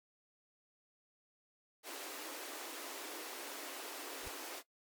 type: high-pass noise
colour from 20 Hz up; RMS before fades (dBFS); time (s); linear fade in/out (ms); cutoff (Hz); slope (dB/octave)
pink; -46; 1.83-4.63; 50; 270; 96
type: noise with exponential growth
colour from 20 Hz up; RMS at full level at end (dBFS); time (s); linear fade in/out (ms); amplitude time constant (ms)
pink; -43; 4.18-4.28; 1; 21
effects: noise-tail reverb RT60 0.1 s tail -18 dB re dry + MP3 96 kbps